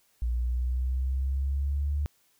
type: exponential sweep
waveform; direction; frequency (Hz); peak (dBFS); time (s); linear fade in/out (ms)
sine; up; 58.9 to 73.42; -25; 0.22-2.06; 0
effects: white hiss -67 dBFS RMS until 2.39 s